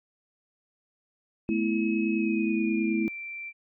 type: tone with pitch glide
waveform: sine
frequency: 2560 to 2348 Hz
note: D#7 to D7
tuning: +49 to -1 cents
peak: -35 dBFS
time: 1.48-3.53 s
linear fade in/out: 50 ms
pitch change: -150 cents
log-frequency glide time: 2.16-3.08 s
type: chord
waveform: sine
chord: A suspended second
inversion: none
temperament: equal with one note detuned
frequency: 217.5 / 246.9 / 329.6 Hz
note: A3 / B3 / E4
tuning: -20 / 0 / 0 cents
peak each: -27 / -32 / -27 dBFS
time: 1.49-3.08 s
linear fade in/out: 0 ms
effects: none